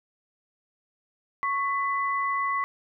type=tone pair together; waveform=sine; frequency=1107.6 / 2000 Hz; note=C#6 / B6; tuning=-2 / +21 cents; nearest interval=minor seventh; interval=1023 cents; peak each=-25 / -30 dBFS; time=1.43-2.64 s; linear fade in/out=0 ms; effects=none